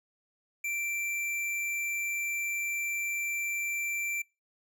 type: tone with hard clipping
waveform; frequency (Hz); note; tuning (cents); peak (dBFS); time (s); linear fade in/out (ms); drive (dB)
sine; 2349; D7; 0; -32; 0.64-4.22; 5; 15
effects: noise-tail reverb RT60 0.3 s tail -26 dB re dry